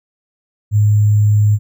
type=tone with sample-and-hold; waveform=sine; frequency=104.9 Hz; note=G#2; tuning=18 cents sharp; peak=-8 dBFS; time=0.71-1.59 s; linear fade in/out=50 ms; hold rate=7350 Hz; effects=none